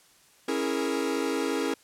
45% pulse chord, A# half-diminished seventh, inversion first, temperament equal with one note detuned, 274.6 / 329.6 / 415.3 / 466.2 Hz, C#4 / E4 / G#4 / A#4, -16 / 0 / 0 / 0 cents, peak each -31 / -32 / -32 / -32 dBFS, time 0.48-1.74 s, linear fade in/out 5 ms, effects white hiss -59 dBFS RMS until 1.83 s + low-pass 11000 Hz 12 dB/octave

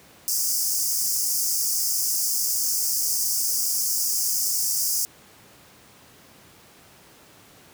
pink high-pass noise, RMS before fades -24 dBFS, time 0.28-5.05 s, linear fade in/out 0 ms, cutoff 4900 Hz, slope 96 dB/octave, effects pink hiss -51 dBFS RMS until 7.73 s + high-pass 100 Hz 12 dB/octave

